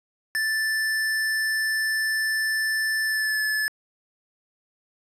square tone with pitch glide, 1760 to 1730.8 Hz, A6 to A6, 0 to -29 cents, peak -23 dBFS, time 0.35-3.68 s, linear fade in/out 0 ms, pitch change -29 cents, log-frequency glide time 3.04-3.41 s, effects resampled to 32000 Hz + 9-bit

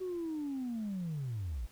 sine linear sweep, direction down, 377.9 to 48.66 Hz, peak -33 dBFS, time 0-1.67 s, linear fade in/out 20 ms, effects tanh soft clip ceiling -32 dBFS + pink hiss -61 dBFS RMS until 1.71 s

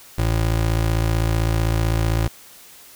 square tone pair together, 55.7 / 111.4 Hz, A1 / A2, +22 / +22 cents, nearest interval octave, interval 1200 cents, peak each -21 dBFS, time 0.18-2.28 s, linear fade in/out 5 ms, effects white hiss -45 dBFS RMS until 2.95 s

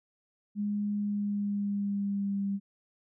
sine tone with pitch glide, 206.1 to 198.39 Hz, G#3 to G3, -13 to +21 cents, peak -28 dBFS, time 0.55-2.6 s, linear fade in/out 50 ms, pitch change -66 cents, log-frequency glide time 0.95-2.45 s, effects none

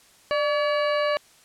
harmonic tone with a mistuned harmonic, 570 Hz, C#5, 48 cents sharp, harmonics 1 / 2 / 3 / 4 / 5 / 7 / 8, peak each -22 / -28 / -32 / -34 / -36 / -39 / -40 dBFS, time 0.31-1.17 s, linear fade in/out 0 ms, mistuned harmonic 1, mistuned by +71 cents, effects white hiss -55 dBFS RMS until 1.44 s + low-pass 10000 Hz 12 dB/octave

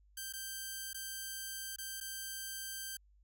5% pulse tone with dropouts, 1568 Hz, G6, in tune, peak -30 dBFS, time 0.17-2.97 s, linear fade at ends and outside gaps 5 ms, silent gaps 0.326-0.335 / 0.932-0.944 / 1.761-1.784 / 2.003-2.009 s, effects added 50 Hz sine -63 dBFS peak until 3.23 s

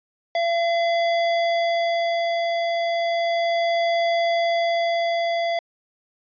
square tone with tremolo, 679 Hz, F5, 49 cents flat, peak -19 dBFS, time 0.35-5.59 s, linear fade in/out 2 ms, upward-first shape sine, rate 0.33 Hz, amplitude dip 25%, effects resampled to 11025 Hz

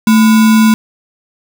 sine tone with sample-and-hold, 220 Hz, A3, in tune, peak -4 dBFS, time 0.07-0.74 s, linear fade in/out 2 ms, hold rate 1225 Hz, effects none

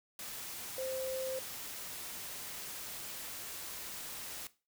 sine tone in noise, 523 Hz, C5, 1 cent flat, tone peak -36 dBFS, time 0.78-1.39 s, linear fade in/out 2 ms, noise white, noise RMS -44 dBFS, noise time 0.19-4.47 s, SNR +5 dB, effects noise-tail reverb RT60 0.3 s tail -17 dB re dry

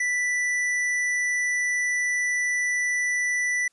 sine tone with hard clipping, 1975.5 Hz, B6, in tune, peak -24 dBFS, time 0-3.68 s, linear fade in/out 5 ms, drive 10 dB, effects white hiss -68 dBFS RMS until 3.72 s + resampled to 24000 Hz

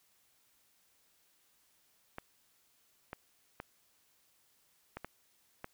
clicks, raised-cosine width 0.5 ms, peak -26 dBFS, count 6, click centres 2.184 / 3.131 / 3.601 / 4.97 / 5.046 / 5.644 s, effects white hiss -71 dBFS RMS until 5.73 s

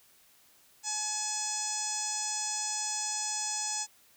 harmonic tone with a mistuned harmonic, 851 Hz, G#5, 42 cents sharp, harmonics 1 / 2 / 3 / 4 / 5 / 6 / 7 / 8 / 9 / 10, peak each -40 / -47 / -46 / -47 / -46 / -39 / -38 / -36 / -40 / -42 dBFS, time 0.83-3.87 s, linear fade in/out 50 ms, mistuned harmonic 10, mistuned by -26 cents, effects white hiss -62 dBFS RMS until 4.16 s

